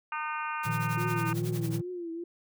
harmonic tone, 305.3 Hz, D#4, 33 cents flat, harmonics 3 / 4 / 5 / 6 / 7 / 8 / 9, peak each -36 / -35 / -38 / -48 / -47 / -42 / -44 dBFS, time 0.12-1.33 s, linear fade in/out 2 ms
white noise with tremolo, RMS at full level -41 dBFS, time 0.63-1.8 s, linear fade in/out 5 ms, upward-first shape triangle, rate 11 Hz, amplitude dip 100%
triangle chord, Bb suspended fourth, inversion none, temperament equal, 116.54 / 155.56 / 174.61 Hz, Bb2 / Eb3 / F3, 0 / 0 / 0 cents, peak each -30 / -31 / -35 dBFS, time 0.65-1.82 s, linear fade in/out 20 ms
sine tone with vibrato, 345.7 Hz, F4, 18 cents flat, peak -34 dBFS, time 0.97-2.24 s, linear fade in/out 5 ms, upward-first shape triangle, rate 2.4 Hz, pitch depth 100 cents each way
effects none

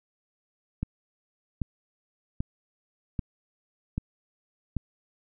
click train, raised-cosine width 5 ms, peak -16 dBFS, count 6, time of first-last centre 0.83-4.767 s, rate 1.27 Hz, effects none

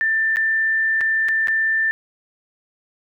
sine tone with dropouts, 1781 Hz, A6, 21 cents sharp, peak -16 dBFS, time 0.01-1.91 s, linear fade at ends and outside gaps 0 ms, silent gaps 0.36-0.369 / 1.008-1.012 / 1.285-1.289 / 1.473-1.483 s, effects none

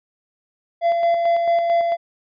triangle tone with tremolo, 681 Hz, F5, 44 cents flat, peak -12 dBFS, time 0.81-1.97 s, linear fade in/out 50 ms, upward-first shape square, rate 4.5 Hz, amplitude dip 35%, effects resampled to 11025 Hz

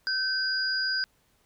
sine tone pair together, 1538 / 4883 Hz, G6 / D#8, -33 / -33 cents, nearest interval octave + minor sixth, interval 2000 cents, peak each -28 dBFS, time 0.07-1.04 s, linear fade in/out 0 ms, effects pink hiss -67 dBFS RMS until 1.45 s

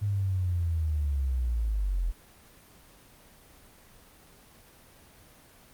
sine linear sweep, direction down, 103.83 to 40.69 Hz, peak -25 dBFS, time 0.01-2.12 s, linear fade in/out 20 ms, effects pink hiss -55 dBFS RMS until 5.73 s + Opus 24 kbps

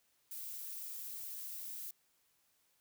violet noise, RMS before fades -45 dBFS, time 0.31-1.91 s, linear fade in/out 5 ms, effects white hiss -75 dBFS RMS until 2.8 s

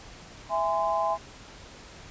sine chord, E augmented, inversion none, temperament just, 659.3 / 824.1 / 1030.1 Hz, E5 / G#5 / B#5, 0 / -14 / -27 cents, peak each -28 dBFS, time 0.49-1.18 s, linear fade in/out 50 ms, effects pink hiss -47 dBFS RMS until 2.1 s + resampled to 16000 Hz

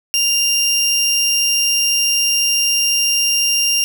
40% pulse tone pair together, 2794 / 5588 Hz, F7 / F8, 0 / 0 cents, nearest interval octave, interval 1200 cents, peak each -16 dBFS, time 0.14-3.84 s, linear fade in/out 0 ms, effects 8-bit

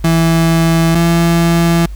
35% pulse tone pair in turn, 164.81 / 168.56 Hz, E3 / E3, 0 / +39 cents, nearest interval unison, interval 39 cents, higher second, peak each -7 dBFS, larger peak neither, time 0.04-0.95 / 0.95-1.86 s, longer neither, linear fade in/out 5 ms, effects added 50 Hz sine -23 dBFS peak until 1.95 s + pink hiss -46 dBFS RMS until 1.95 s

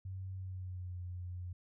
sine tone with pitch glide, 94.5 to 89.56 Hz, F#2 to F2, +37 to +44 cents, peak -40 dBFS, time 0.05-1.53 s, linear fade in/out 5 ms, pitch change -93 cents, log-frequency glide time 0.35-0.95 s, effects none

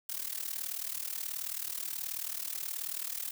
blue noise with amplitude modulation, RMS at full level -34 dBFS, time 0.09-3.31 s, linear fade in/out 5 ms, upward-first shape sine, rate 38.6 Hz, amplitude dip 85%, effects none

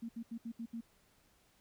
sine tone bursts at uneven times, 230.4 Hz, A#3, 20 cents flat, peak -39 dBFS, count 6, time 0.02-0.09 / 0.16-0.23 / 0.31-0.38 / 0.45-0.52 / 0.59-0.66 / 0.73-0.81 s, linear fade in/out 10 ms, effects pink hiss -70 dBFS RMS until 1.6 s

